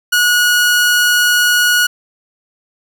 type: tone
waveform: sawtooth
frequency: 1455 Hz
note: F#6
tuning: 29 cents flat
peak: -6 dBFS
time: 0.12-1.87 s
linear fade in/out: 10 ms
effects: none